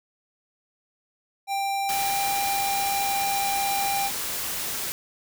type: tone with pitch glide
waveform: square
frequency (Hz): 789 to 794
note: G5 to G5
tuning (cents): +11 to +22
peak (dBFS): -25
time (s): 1.47-4.11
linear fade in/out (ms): 50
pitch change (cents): +11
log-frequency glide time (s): 1.89-2.23
type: noise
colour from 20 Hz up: white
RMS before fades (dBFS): -30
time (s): 1.89-4.92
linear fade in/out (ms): 0
effects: none